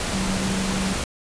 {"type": "tone in noise", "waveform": "sine", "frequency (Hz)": 191.1, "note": "G3", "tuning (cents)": -44, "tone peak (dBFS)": -24, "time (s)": [0.13, 0.94], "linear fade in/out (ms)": 2, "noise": "pink", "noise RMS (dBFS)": -26, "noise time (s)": [0, 1.04], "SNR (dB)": -1, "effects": ["resampled to 22050 Hz"]}